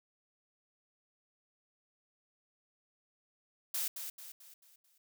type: noise with echo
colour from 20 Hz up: blue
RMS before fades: -35 dBFS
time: 3.74-3.88 s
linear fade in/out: 5 ms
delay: 220 ms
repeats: 5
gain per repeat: -7 dB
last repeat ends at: 4.98 s
effects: none